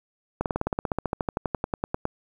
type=slowing click train; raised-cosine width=1 ms; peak=-11 dBFS; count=23; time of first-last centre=0.41-2.054 s; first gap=48 ms; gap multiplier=1.04; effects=8-bit